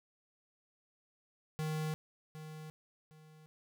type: tone with echo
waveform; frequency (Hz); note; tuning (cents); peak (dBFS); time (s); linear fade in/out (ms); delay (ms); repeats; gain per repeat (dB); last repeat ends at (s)
square; 155.56; D#3; 0; -35; 1.59-1.94; 0; 760; 2; -11; 3.46
effects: none